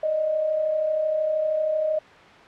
sine tone pair together, 590.1 / 623 Hz, D5 / D#5, +8 / +2 cents, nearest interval minor second, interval 94 cents, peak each -31 / -21 dBFS, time 0.03-1.99 s, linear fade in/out 5 ms, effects white hiss -46 dBFS RMS until 2.47 s + low-pass 2000 Hz 12 dB/octave

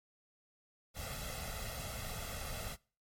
pink noise with comb filter, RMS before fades -42 dBFS, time 0.94-2.77 s, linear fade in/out 50 ms, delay 1.5 ms, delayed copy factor +0.75, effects noise-tail reverb RT60 0.4 s tail -24 dB re dry + MP3 64 kbps

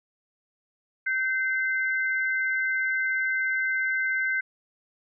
sine tone pair together, 1549 / 2068 Hz, G6 / C7, -21 / -21 cents, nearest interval perfect fourth, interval 500 cents, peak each -25 / -28 dBFS, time 1.06-4.41 s, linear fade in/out 10 ms, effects none

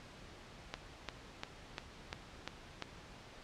click train, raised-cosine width 0.2 ms, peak -21 dBFS, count 7, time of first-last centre 0.74-2.823 s, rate 2.88 Hz, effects pink hiss -54 dBFS RMS until 3.43 s + low-pass 5000 Hz 12 dB/octave

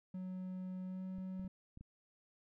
triangle tone with pitch glide, 185 to 187.15 Hz, F#3 to F#3, 0 to +20 cents, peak -39 dBFS, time 0.14-1.48 s, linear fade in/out 5 ms, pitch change +20 cents, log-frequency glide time 0.85-1.04 s
clicks, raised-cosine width 5 ms, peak -40 dBFS, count 5, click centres 1.185 / 1.396 / 1.447 / 1.774 / 1.81 s
effects none

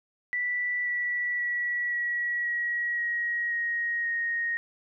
sine tone with pitch steps, 1967 / 1952.3 / 1937.7 / 1923.2 / 1908.8 / 1894.5 / 1880.3 / 1866.3 Hz, B6 / B6 / B6 / B6 / A#6 / A#6 / A#6 / A#6, -7 / -20 / -33 / -46 / +41 / +27 / +14 / +2 cents, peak -26 dBFS, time 0.33-4.57 s, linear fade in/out 0 ms, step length 530 ms, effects none

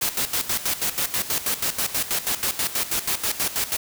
white noise with tremolo, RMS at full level -23 dBFS, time 0.01-3.77 s, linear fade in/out 10 ms, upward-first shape square, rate 6.2 Hz, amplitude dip 75%, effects none

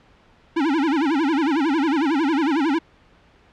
square tone with vibrato, 300 Hz, D4, 37 cents sharp, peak -18 dBFS, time 0.56-2.79 s, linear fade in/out 10 ms, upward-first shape sine, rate 11 Hz, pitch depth 210 cents each way, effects pink hiss -54 dBFS RMS until 3.52 s + low-pass 3000 Hz 12 dB/octave

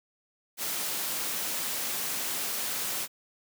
white noise, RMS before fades -32 dBFS, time 0.57-3.08 s, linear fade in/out 50 ms, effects high-pass 150 Hz 12 dB/octave

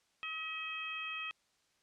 harmonic tone, 638 Hz, D#5, 43 cents sharp, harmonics 2 / 3 / 4 / 5, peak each -45 / -49 / -40 / -46 dBFS, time 0.23-1.31 s, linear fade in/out 0 ms, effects white hiss -74 dBFS RMS until 1.82 s + low-pass 7000 Hz 12 dB/octave

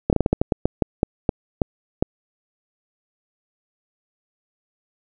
slowing click train, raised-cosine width 2 ms, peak -3 dBFS, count 14, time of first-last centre 0.1-2.025 s, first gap 28 ms, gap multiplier 1.25, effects none

